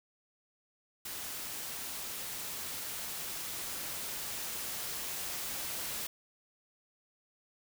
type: noise with level ramp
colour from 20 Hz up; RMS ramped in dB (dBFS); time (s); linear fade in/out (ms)
white; -41 to -38; 1.05-6.07; 5
effects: none